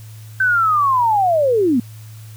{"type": "linear sweep", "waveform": "sine", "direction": "down", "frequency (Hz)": [1551, 221.4], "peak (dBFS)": -12, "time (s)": [0.4, 1.8], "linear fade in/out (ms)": 5, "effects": ["added 109 Hz sine -34 dBFS peak until 2.36 s", "white hiss -47 dBFS RMS until 2.36 s"]}